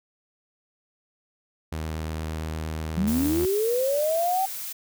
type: tone with vibrato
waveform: sawtooth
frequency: 79 Hz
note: D#2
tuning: 27 cents sharp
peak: -25 dBFS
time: 1.72-3.46 s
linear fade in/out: 5 ms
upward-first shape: sine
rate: 8.6 Hz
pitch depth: 11 cents each way
type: linear sweep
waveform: sine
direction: up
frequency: 172.7 to 779 Hz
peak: -21 dBFS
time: 2.97-4.46 s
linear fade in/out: 10 ms
type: noise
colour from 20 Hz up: blue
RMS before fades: -34 dBFS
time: 3.07-4.73 s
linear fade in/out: 10 ms
effects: none